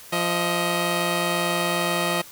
10% pulse tone pair together, 173.68 / 629 Hz, F3 / D#5, -9 / +19 cents, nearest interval octave + minor seventh, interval 2228 cents, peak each -16 dBFS, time 0.12-2.22 s, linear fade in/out 10 ms, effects white hiss -44 dBFS RMS until 2.31 s

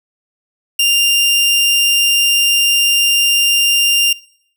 sawtooth tone, 2794 Hz, F7, in tune, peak -7 dBFS, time 0.79-4.13 s, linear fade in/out 5 ms, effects noise-tail reverb RT60 0.7 s tail -22 dB re dry

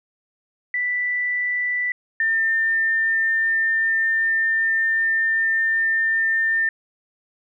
sine tone pair in turn, 1975.5 / 1801.3 Hz, B6 / A6, 0 / +40 cents, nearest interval major second, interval 160 cents, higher first, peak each -20 / -17 dBFS, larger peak second, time 0.74-1.92 / 2.2-6.69 s, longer second, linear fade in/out 2 ms, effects none

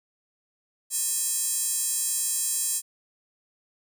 square tone with high-pass filter, 361.1 Hz, F#4, 42 cents flat, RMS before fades -27 dBFS, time 0.9-2.82 s, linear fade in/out 50 ms, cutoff 8200 Hz, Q 2.6, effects none

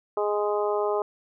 harmonic tone, 207.6 Hz, G#3, in tune, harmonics 2 / 3 / 4 / 5 / 6, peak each -25 / -29 / -31 / -33 / -35 dBFS, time 0.17-1.02 s, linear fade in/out 2 ms, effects none

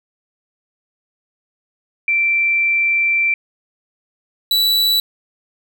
sine / 45% pulse tone pair in turn, 2346 / 3945 Hz, D7 / B7, -2 / -3 cents, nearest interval major sixth, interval 899 cents, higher second, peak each -13 dBFS, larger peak neither, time 2.08-3.34 / 4.51-5 s, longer first, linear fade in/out 2 ms, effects none

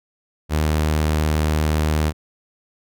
sawtooth tone, 77 Hz, D#2, 17 cents flat, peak -13 dBFS, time 0.49-2.13 s, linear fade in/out 50 ms, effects none

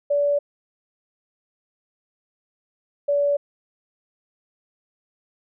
sine tone pair in turn, 576 / 573.4 Hz, D5 / D5, -34 / -42 cents, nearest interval unison, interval 8 cents, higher first, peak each -17 dBFS, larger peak neither, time 0.1-0.39 / 3.08-3.37 s, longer neither, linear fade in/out 10 ms, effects none

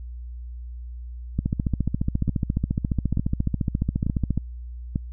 two click trains, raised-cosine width 5 ms, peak -10 / -11 dBFS, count 44 / 4, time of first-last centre 1.39-4.376 / 2.28-4.959 s, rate 14.4 / 1.12 Hz, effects added 60 Hz sine -33 dBFS peak until 5.12 s

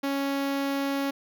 sawtooth tone with notch filter, 277.2 Hz, C#4, in tune, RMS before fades -28 dBFS, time 0.03-1.11 s, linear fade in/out 10 ms, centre 8200 Hz, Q 1.2, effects none

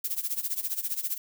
violet noise with tremolo, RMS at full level -28 dBFS, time 0.04-1.18 s, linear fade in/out 5 ms, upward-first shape sine, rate 15 Hz, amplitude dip 85%, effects none

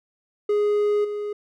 triangle tone with level steps, 415.3 Hz, G#4, in tune, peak -16 / -24 dBFS, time 0.49-1.33 s, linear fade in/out 5 ms, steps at 1.04 s, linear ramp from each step 10 ms, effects none

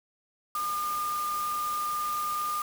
sine tone in noise, 1210 Hz, D#6, 49 cents flat, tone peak -28 dBFS, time 0.55-2.62 s, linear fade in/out 2 ms, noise white, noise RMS -40 dBFS, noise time 0.55-2.62 s, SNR +9 dB, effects none

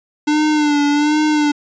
square tone with vibrato, 297.3 Hz, D4, 21 cents sharp, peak -13 dBFS, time 0.27-1.52 s, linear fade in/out 10 ms, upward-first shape sine, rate 1.3 Hz, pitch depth 50 cents each way, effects resampled to 16000 Hz

